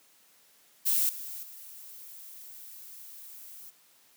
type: noise with level steps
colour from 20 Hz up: violet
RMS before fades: -26 / -40 / -47 dBFS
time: 0.85-3.71 s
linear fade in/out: 20 ms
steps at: 1.09 / 1.43 s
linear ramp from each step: 2 ms
effects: white hiss -62 dBFS RMS until 4.16 s + high-pass 150 Hz 12 dB/octave